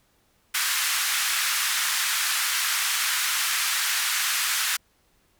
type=band-pass noise; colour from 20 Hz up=pink; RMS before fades=-25 dBFS; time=0.54-4.77 s; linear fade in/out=10 ms; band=1300 to 15000 Hz; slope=24 dB/octave; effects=pink hiss -65 dBFS RMS until 5.39 s